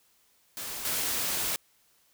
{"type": "noise with level steps", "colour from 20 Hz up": "white", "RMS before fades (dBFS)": [-37, -30], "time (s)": [0.57, 1.56], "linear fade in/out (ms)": 0, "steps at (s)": 0.85, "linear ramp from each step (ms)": 2, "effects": ["white hiss -66 dBFS RMS until 2.13 s"]}